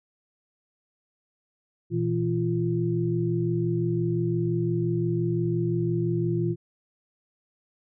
sine tone cluster, 119 / 164.8 / 345.9 Hz, A#2 / E3 / F4, +36 / 0 / -17 cents, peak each -27 dBFS, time 1.9-6.56 s, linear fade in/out 50 ms, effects none

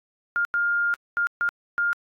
sine tone bursts at uneven times, 1408 Hz, F6, 14 cents sharp, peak -20 dBFS, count 5, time 0.36-0.45 / 0.54-0.94 / 1.17-1.27 / 1.41-1.49 / 1.78-1.93 s, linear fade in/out 0 ms, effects AAC 48 kbps

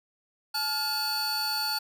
45% pulse tone cluster, 858 / 1414 / 4475 Hz, A5 / F6 / C#8, -44 / +21 / +16 cents, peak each -34 / -35 / -28 dBFS, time 0.54-1.79 s, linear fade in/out 10 ms, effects none

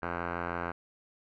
5% pulse tone with low-pass filter, 86.3 Hz, F2, 20 cents flat, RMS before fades -35 dBFS, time 0.02-0.72 s, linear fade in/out 10 ms, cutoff 1600 Hz, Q 8.8, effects none

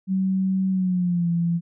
sine tone with pitch glide, 189.8 to 170.07 Hz, F#3 to F3, +44 to -46 cents, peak -19 dBFS, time 0.07-1.61 s, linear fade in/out 50 ms, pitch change -190 cents, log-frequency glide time 0.7-1.29 s, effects none

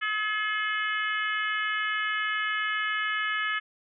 harmonic tone, 427.2 Hz, G#4, 49 cents sharp, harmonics 3 / 4 / 5 / 6 / 7 / 8, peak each -32 / -29 / -33 / -40 / -36 / -47 dBFS, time 0.01-3.6 s, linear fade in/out 20 ms, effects none

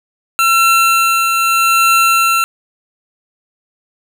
25% pulse tone with tremolo, 1350 Hz, E6, 41 cents sharp, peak -4 dBFS, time 0.39-2.44 s, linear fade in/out 0 ms, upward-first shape triangle, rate 0.81 Hz, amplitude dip 40%, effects 7-bit

